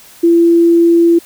sine tone, 338.1 Hz, E4, 44 cents sharp, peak -5 dBFS, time 0.23-1.19 s, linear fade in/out 10 ms, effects white hiss -40 dBFS RMS until 1.25 s

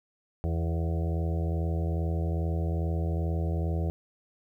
harmonic tone with a mistuned harmonic, 82.41 Hz, E2, in tune, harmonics 1 / 2 / 4 / 5 / 6 / 7 / 8 / 9, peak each -27 / -33 / -39 / -41 / -43 / -44 / -45 / -46 dBFS, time 0.44-3.9 s, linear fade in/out 0 ms, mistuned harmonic 8, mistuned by +22 cents, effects 11-bit

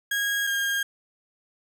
35% pulse tone pair in turn, 1640 / 1617.4 Hz, G#6 / G#6, -22 / -46 cents, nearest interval unison, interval 24 cents, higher first, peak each -22 dBFS, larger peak neither, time 0.11-0.47 / 0.47-0.83 s, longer neither, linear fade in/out 5 ms, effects none

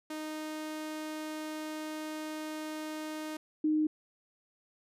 sawtooth / sine tone pair in turn, 309.4 / 307.8 Hz, D#4 / D#4, -10 / -19 cents, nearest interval unison, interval 9 cents, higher first, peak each -33 / -25 dBFS, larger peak second, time 0.1-3.37 / 3.64-3.87 s, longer first, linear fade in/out 5 ms, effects resampled to 32000 Hz

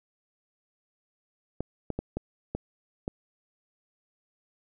clicks, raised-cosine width 2 ms, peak -17 dBFS, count 6, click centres 1.606 / 1.903 / 1.99 / 2.17 / 2.55 / 3.079 s, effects none

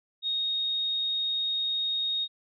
sine tone, 3729 Hz, A#7, in tune, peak -26 dBFS, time 0.22-2.28 s, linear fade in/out 50 ms, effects none

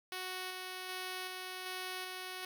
5% pulse tone with tremolo, 370 Hz, F#4, in tune, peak -28 dBFS, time 0.12-2.45 s, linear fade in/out 2 ms, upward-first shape square, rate 1.3 Hz, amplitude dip 25%, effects none

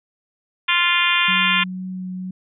harmonic tone, 348.8 Hz, F4, 2 cents flat, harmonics 3 / 4 / 5 / 6 / 7 / 8 / 9 / 10, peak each -23 / -25 / -24 / -24 / -21 / -23 / -24 / -25 dBFS, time 0.68-1.64 s, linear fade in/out 10 ms
sine tone with vibrato, 185 Hz, F#3, in tune, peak -26 dBFS, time 1.28-2.31 s, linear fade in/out 5 ms, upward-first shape triangle, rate 2.1 Hz, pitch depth 10 cents each way
effects none

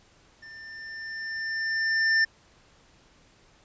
square tone with level ramp, 1790 Hz, A6, 29 cents sharp, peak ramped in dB -44 to -19 dBFS, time 0.42-2.25 s, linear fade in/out 10 ms, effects pink hiss -59 dBFS RMS until 3.64 s + resampled to 16000 Hz

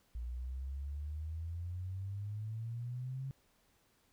sine exponential sweep, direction up, 58.27 to 136.2 Hz, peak -38 dBFS, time 0.15-3.31 s, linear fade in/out 0 ms, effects pink hiss -72 dBFS RMS until 4.12 s

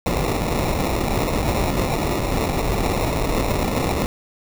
pink noise with sample-and-hold, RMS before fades -21 dBFS, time 0.06-4.06 s, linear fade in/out 0 ms, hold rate 1575 Hz, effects none

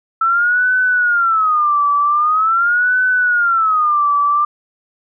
sine tone with vibrato, 1319 Hz, E6, 1 cent sharp, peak -11 dBFS, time 0.21-4.45 s, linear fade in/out 5 ms, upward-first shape sine, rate 0.44 Hz, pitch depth 230 cents each way, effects none

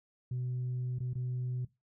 sine tone with dropouts, 125.4 Hz, B2, 27 cents sharp, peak -31 dBFS, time 0.31-1.65 s, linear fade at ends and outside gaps 5 ms, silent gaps 0.987-1.003 / 1.134-1.153 s, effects noise-tail reverb RT60 0.2 s tail -17 dB re dry + tanh soft clip ceiling -30 dBFS

